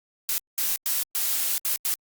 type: noise bursts at uneven times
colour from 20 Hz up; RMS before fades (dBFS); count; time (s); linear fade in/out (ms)
blue; -25; 6; 0.29-0.38 / 0.58-0.76 / 0.86-1.03 / 1.15-1.58 / 1.65-1.76 / 1.85-1.94; 0
effects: Opus 48 kbps